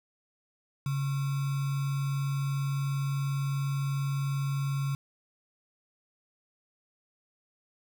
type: tone with sample-and-hold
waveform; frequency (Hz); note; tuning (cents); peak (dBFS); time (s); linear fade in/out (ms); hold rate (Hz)
sine; 138.59; C#3; 0; -27; 0.86-4.95; 2; 1225
effects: none